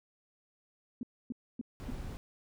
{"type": "tone bursts", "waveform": "sine", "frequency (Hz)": 242, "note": "B3", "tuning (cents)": -35, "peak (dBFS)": -34, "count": 4, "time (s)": [1.01, 1.904], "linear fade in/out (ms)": 2, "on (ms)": 21, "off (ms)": 270}
{"type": "noise", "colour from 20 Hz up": "brown", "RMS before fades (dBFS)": -41, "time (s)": [1.8, 2.17], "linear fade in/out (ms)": 0}
{"effects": []}